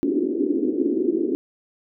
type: band-pass noise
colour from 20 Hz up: pink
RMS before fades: -22 dBFS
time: 0.03-1.35 s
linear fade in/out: 0 ms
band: 270 to 380 Hz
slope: 48 dB/octave
effects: none